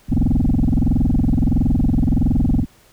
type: tone with frequency modulation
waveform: sine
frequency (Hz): 103.83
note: G#2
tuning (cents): 0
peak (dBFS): -11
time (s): 0.08-2.66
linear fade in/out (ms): 50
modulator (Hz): 21.5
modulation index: 8
effects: tanh soft clip ceiling -11 dBFS + pink hiss -52 dBFS RMS until 2.92 s